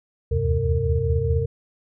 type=tone cluster; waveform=sine; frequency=75.4 / 80.3 / 95.3 / 129.4 / 457.6 Hz; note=D2 / E2 / G2 / C3 / A#4; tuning=+46 / -45 / -48 / -19 / -32 cents; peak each=-25 dBFS; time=0.31-1.46 s; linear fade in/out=10 ms; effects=none